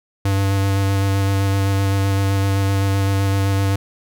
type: tone with vibrato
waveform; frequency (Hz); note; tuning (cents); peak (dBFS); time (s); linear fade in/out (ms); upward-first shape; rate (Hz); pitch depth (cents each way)
square; 98; G2; 0; -16; 0.25-3.76; 5; square; 7.8; 11
effects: none